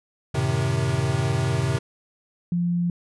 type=chord; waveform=square; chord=F# diminished seventh; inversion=none; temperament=equal with one note detuned; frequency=92.5 / 110.96 / 130.81 / 155.56 Hz; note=F#2 / A2 / C3 / Eb3; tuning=0 / +15 / 0 / 0 cents; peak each=-30 / -28 / -24 / -30 dBFS; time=0.34-1.79 s; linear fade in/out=10 ms
type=tone; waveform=sine; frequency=173.9 Hz; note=F3; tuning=7 cents flat; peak=-20 dBFS; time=2.52-2.9 s; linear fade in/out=2 ms
effects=resampled to 24000 Hz